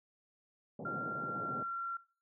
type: band-pass noise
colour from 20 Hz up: pink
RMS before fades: -44 dBFS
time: 0.79-1.63 s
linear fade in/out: 2 ms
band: 120 to 780 Hz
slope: 48 dB/octave
type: tone with pitch glide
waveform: sine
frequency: 1380 to 1368.9 Hz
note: F6 to F6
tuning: -21 to -35 cents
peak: -36 dBFS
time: 0.85-1.97 s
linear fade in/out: 5 ms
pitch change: -14 cents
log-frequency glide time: 1.13-1.64 s
effects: noise-tail reverb RT60 0.4 s tail -20 dB re dry